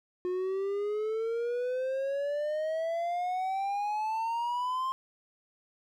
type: exponential sweep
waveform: triangle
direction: up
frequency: 358.8 to 1060 Hz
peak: -27 dBFS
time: 0.25-4.92 s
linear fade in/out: 0 ms
effects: none